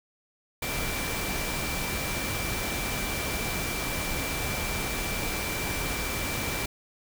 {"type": "tone in noise", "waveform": "sine", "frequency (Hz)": 2345, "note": "D7", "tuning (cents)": -3, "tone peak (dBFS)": -36, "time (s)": [0.62, 6.66], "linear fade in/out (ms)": 5, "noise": "pink", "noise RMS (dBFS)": -31, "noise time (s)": [0.62, 6.66], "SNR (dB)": -8, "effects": []}